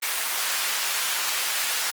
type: high-pass noise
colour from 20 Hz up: pink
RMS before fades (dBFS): -26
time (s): 0.02-1.91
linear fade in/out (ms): 10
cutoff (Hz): 1300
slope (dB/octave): 12
effects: Opus 24 kbps